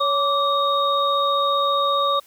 sine tone cluster, 559 / 1163 / 3724 Hz, C#5 / D6 / A#7, +14 / -17 / -2 cents, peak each -23 / -19 / -25 dBFS, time 0-2.2 s, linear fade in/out 10 ms, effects white hiss -53 dBFS RMS until 2.26 s

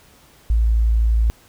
sine tone, 56 Hz, A1, 31 cents sharp, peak -13 dBFS, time 0.5-1.3 s, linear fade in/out 0 ms, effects pink hiss -51 dBFS RMS until 1.48 s

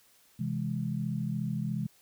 sine chord, C augmented, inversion none, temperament equal, 130.81 / 164.81 / 207.7 Hz, C3 / E3 / G#3, 0 / 0 / 0 cents, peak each -34 dBFS, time 0.39-1.87 s, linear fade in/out 10 ms, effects white hiss -63 dBFS RMS until 2.01 s

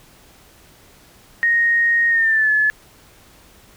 sine tone with pitch glide, 1864.7 to 1719.8 Hz, A#6 to A6, 0 to -40 cents, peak -13 dBFS, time 1.43-2.7 s, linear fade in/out 0 ms, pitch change -140 cents, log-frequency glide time 2.09-2.51 s, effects pink hiss -49 dBFS RMS until 3.76 s

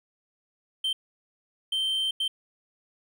triangle tone bursts at uneven times, 3122 Hz, G7, 8 cents flat, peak -23 dBFS, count 3, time 0.84-0.93 / 1.72-2.11 / 2.2-2.28 s, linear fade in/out 5 ms, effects none

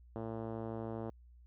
5% pulse tone with low-pass filter, 112.5 Hz, A2, 39 cents sharp, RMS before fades -41 dBFS, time 0.16-1.1 s, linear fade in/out 0 ms, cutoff 540 Hz, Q 0.75, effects added 60 Hz sine -56 dBFS peak until 1.46 s

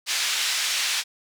pink band-pass noise, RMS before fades -25 dBFS, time 0.06-1.04 s, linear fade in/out 50 ms, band 2400 to 6800 Hz, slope 12 dB/octave, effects none

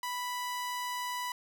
sawtooth tone, 987.8 Hz, B5, in tune, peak -30 dBFS, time 0.03-1.32 s, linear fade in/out 2 ms, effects none

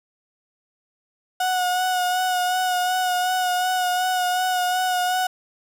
35% pulse tone with vibrato, 731 Hz, F#5, 21 cents flat, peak -18 dBFS, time 1.4-5.27 s, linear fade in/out 5 ms, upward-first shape sine, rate 2.7 Hz, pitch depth 25 cents each way, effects none

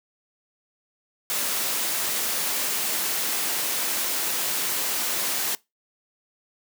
white noise, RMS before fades -26 dBFS, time 1.3-5.55 s, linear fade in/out 0 ms, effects noise-tail reverb RT60 0.2 s tail -22 dB re dry + high-pass 200 Hz 12 dB/octave

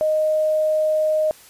sine tone, 620 Hz, D#5, 6 cents flat, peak -16 dBFS, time 0.01-1.31 s, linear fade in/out 0 ms, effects white hiss -47 dBFS RMS until 1.49 s + resampled to 32000 Hz

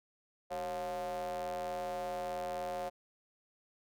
square ring-modulated tone, 83.9 Hz, E2, 31 cents sharp, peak -34 dBFS, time 0.5-2.9 s, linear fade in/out 20 ms, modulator 629 Hz, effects none

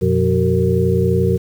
sine tone cluster, 90.1 / 121.6 / 178.7 / 377.3 / 460.4 Hz, F#2 / B2 / F3 / F#4 / A#4, -45 / -26 / +40 / +34 / -22 cents, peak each -19 dBFS, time 0.01-1.38 s, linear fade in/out 20 ms, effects 7-bit

